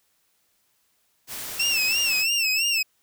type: noise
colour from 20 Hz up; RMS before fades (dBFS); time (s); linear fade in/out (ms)
white; -34; 1.27-2.25; 50
type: tone with vibrato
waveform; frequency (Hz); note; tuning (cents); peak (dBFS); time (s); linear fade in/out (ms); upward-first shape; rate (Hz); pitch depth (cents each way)
25% pulse; 2664; E7; +18; -17; 1.59-2.83; 10; sine; 3; 99
effects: white hiss -68 dBFS RMS until 3.02 s

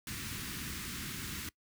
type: band-stop noise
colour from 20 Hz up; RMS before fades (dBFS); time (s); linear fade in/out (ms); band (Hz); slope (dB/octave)
pink; -40; 0.07-1.49; 2; 320 to 1300; 24
effects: noise-tail reverb RT60 0.1 s tail -22 dB re dry + high-pass 60 Hz 12 dB/octave

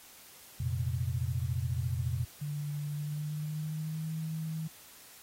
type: chord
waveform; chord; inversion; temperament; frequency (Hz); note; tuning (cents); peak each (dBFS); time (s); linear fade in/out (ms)
sine; F suspended fourth; none; equal; 87.31 / 116.54 / 130.81; F2 / Bb2 / C3; 0 / 0 / 0; -34; 0.6-2.25; 5
type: tone with pitch glide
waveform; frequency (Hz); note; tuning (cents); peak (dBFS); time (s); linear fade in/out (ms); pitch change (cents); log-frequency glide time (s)
sine; 146.83 to 159.2; D3 to D#3; 0 to +40; -33; 2.41-4.68; 10; +140; 2.89-4.12
effects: white hiss -54 dBFS RMS until 5.22 s + AAC 48 kbps

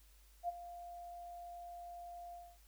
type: tone with ADSR envelope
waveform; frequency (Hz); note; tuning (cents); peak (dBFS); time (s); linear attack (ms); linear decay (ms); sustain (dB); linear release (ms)
sine; 698.5; F5; 0; -33; 0.43-2.58; 55; 23; -14; 250
effects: added 50 Hz sine -62 dBFS peak until 2.67 s + white hiss -69 dBFS RMS until 2.67 s

